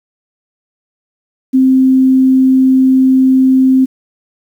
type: tone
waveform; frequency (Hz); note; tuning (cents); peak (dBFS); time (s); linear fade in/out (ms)
sine; 261.6; C4; 0; -5; 1.53-3.86; 20
effects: 7-bit